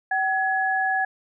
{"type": "tone pair together", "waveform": "sine", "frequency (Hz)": [764, 1684.7], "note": ["G5", "G#6"], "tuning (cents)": [-45, 24], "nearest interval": "octave + major second", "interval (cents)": 1369, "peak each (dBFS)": -23, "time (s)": [0.11, 1.05], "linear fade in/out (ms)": 5, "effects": []}